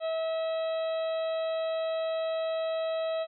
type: harmonic tone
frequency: 647 Hz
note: E5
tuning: 32 cents flat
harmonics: 1 / 2 / 3 / 4 / 5 / 6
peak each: -28 / -42 / -48 / -48 / -48 / -46 dBFS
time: 0-3.27 s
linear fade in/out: 50 ms
effects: none